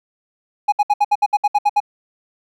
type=tone bursts; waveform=triangle; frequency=828 Hz; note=G#5; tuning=5 cents flat; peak=-9 dBFS; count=11; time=0.68-1.803 s; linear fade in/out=10 ms; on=43 ms; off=65 ms; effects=none